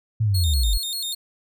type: linear sweep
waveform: sine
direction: down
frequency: 114.2 to 41.37 Hz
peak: -17 dBFS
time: 0.2-0.78 s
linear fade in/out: 10 ms
type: tone with vibrato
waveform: sawtooth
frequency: 3978 Hz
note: B7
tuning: 12 cents sharp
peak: -23 dBFS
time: 0.34-1.15 s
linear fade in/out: 10 ms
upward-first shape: square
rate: 5.1 Hz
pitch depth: 140 cents each way
effects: none